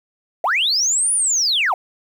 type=linear two-way sweep; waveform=sine; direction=up then down; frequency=587.3 to 9910 to 644 Hz; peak=-14 dBFS; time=0.44-1.74 s; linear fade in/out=2 ms; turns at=1.13 s; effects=tanh soft clip ceiling -11 dBFS + 8-bit